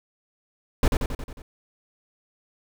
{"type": "noise with echo", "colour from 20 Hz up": "brown", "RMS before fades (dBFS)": -17, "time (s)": [0.83, 0.88], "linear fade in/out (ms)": 2, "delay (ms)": 90, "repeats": 6, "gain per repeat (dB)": -4, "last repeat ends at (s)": 1.42, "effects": []}